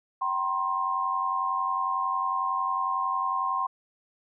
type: tone cluster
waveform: sine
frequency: 767 / 969 / 1060 Hz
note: G5 / B5 / C6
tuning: -38 / -33 / +22 cents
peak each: -33 / -33 / -26 dBFS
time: 0.21-3.67 s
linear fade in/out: 10 ms
effects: none